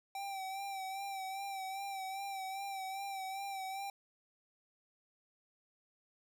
square tone with vibrato, 777 Hz, G5, 16 cents flat, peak -40 dBFS, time 0.15-3.9 s, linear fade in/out 2 ms, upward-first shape sine, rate 2.5 Hz, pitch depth 41 cents each way, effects none

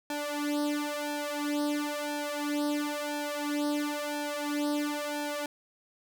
sawtooth tone with flanger, 293.7 Hz, D4, in tune, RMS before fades -32 dBFS, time 0.1-5.46 s, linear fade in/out 2 ms, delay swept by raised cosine 1.2 to 3.2 ms, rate 0.98 Hz, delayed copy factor +0.9, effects none

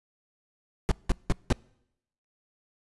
brown noise bursts, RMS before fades -21 dBFS, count 4, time 0.89-1.526 s, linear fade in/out 0 ms, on 24 ms, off 180 ms, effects noise-tail reverb RT60 0.8 s tail -26 dB re dry + resampled to 24000 Hz

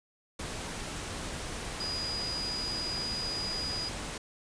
sine tone in noise, 4913 Hz, D#8, 23 cents flat, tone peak -33 dBFS, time 1.8-3.89 s, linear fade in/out 5 ms, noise pink, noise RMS -38 dBFS, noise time 0.39-4.18 s, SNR +2 dB, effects resampled to 22050 Hz

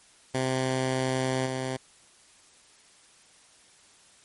10% pulse tone with level steps, 130.3 Hz, C3, 7 cents flat, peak -17 / -21 dBFS, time 0.34-1.77 s, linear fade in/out 10 ms, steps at 1.45 s, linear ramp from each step 20 ms, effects white hiss -57 dBFS RMS until 4.24 s + MP3 48 kbps

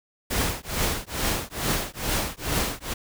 pink noise with tremolo, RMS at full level -23 dBFS, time 0.3-2.94 s, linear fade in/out 10 ms, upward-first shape triangle, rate 2.3 Hz, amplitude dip 100%, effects none

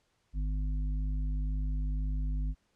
harmonic tone, 51 Hz, G#1, 31 cents flat, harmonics 1 / 3 / 5, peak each -29 / -41 / -46 dBFS, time 0.33-2.55 s, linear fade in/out 50 ms, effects pink hiss -74 dBFS RMS until 2.75 s + low-pass 8000 Hz 12 dB/octave

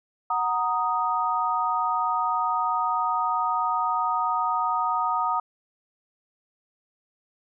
sine chord, D# minor, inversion first, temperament equal, 740 / 932.3 / 1244.5 Hz, F#5 / A#5 / D#6, 0 / 0 / 0 cents, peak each -29 / -26 / -25 dBFS, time 0.3-5.4 s, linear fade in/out 5 ms, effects none

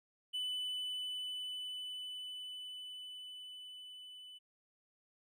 triangle tone with level ramp, 2996 Hz, F#7, 21 cents sharp, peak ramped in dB -34 to -49 dBFS, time 0.33-4.39 s, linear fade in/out 20 ms, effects none

